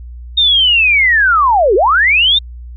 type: linear two-way sweep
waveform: sine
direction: down then up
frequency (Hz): 3710 to 349.3 to 3710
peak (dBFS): -7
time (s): 0.37-2.39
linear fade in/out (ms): 10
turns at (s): 1.75
effects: added 60 Hz sine -27 dBFS peak until 2.76 s